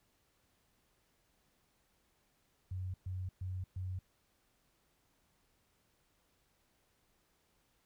sine tone bursts, 92.5 Hz, F#2, in tune, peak -37 dBFS, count 4, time 2.71-3.99 s, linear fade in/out 5 ms, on 230 ms, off 120 ms, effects pink hiss -75 dBFS RMS until 7.85 s

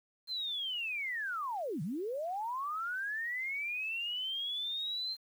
sine linear two-way sweep, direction down then up, 4181 to 138.59 to 4181 Hz, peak -34 dBFS, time 0.27-5.17 s, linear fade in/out 50 ms, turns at 1.82 s, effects 10-bit

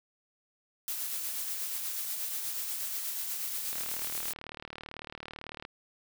blue noise with tremolo, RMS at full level -34 dBFS, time 0.88-4.33 s, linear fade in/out 0 ms, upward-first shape triangle, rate 8.3 Hz, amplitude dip 35%
click train, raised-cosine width 0.3 ms, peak -25 dBFS, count 74, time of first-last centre 3.73-5.651 s, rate 38 Hz
effects none

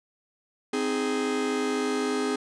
45% pulse chord, Ab major, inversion first, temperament just, 259.6 / 311.5 / 415.3 Hz, C4 / Eb4 / Ab4, -13 / +2 / 0 cents, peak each -29 / -33 / -28 dBFS, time 0.73-2.36 s, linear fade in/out 5 ms, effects resampled to 22050 Hz

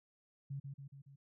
sine tone with echo, 138.59 Hz, C#3, in tune, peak -39 dBFS, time 0.5-0.6 s, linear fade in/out 10 ms, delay 140 ms, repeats 4, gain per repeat -4 dB, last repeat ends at 1.16 s, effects none

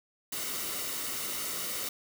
white noise with comb filter, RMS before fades -35 dBFS, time 0.32-1.89 s, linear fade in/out 5 ms, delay 1.2 ms, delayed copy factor -0.5, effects none

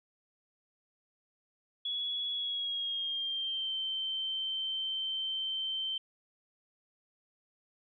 sine tone with pitch glide, 3371 to 3109 Hz, G#7 to G7, +25 to -15 cents, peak -32 dBFS, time 1.85-5.98 s, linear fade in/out 5 ms, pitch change -140 cents, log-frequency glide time 2.32-3.74 s, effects none

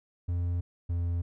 triangle tone pair in turn, 87.31 / 86.16 Hz, F2 / F2, 0 / -23 cents, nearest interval unison, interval 23 cents, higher first, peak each -25 dBFS, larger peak neither, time 0.28-0.61 / 0.89-1.22 s, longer neither, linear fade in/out 10 ms, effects none

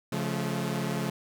sawtooth chord, Db augmented, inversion none, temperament equal with one note detuned, 138.59 / 174.61 / 215.8 Hz, Db3 / F3 / A3, 0 / 0 / -33 cents, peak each -29 dBFS, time 0.12-1.1 s, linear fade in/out 5 ms, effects none

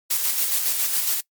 blue noise with tremolo, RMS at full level -21 dBFS, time 0.1-1.21 s, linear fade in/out 10 ms, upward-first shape square, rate 7.2 Hz, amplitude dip 35%, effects noise-tail reverb RT60 0.1 s tail -21 dB re dry + MP3 96 kbps

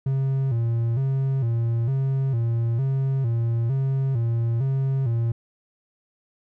triangle tone with vibrato, 125 Hz, B2, 21 cents sharp, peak -18 dBFS, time 0.06-5.32 s, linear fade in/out 5 ms, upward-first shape square, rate 1.1 Hz, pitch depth 130 cents each way, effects none

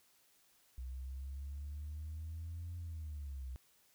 sine exponential two-way sweep, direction up then down, 62.4 to 87 to 62.4 Hz, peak -40 dBFS, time 0.78-3.56 s, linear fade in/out 0 ms, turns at 2.77 s, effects tanh soft clip ceiling -38 dBFS + white hiss -70 dBFS RMS until 3.94 s

